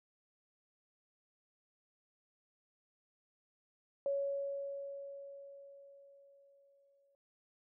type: tone with exponential decay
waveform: sine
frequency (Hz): 558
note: C#5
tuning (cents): +11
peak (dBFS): -31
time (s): 4.06-7.15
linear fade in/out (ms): 1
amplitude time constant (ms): 670
effects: none